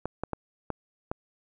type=clicks; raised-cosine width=1 ms; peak=-16 dBFS; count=5; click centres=0.056 / 0.236 / 0.333 / 0.703 / 1.115 s; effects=none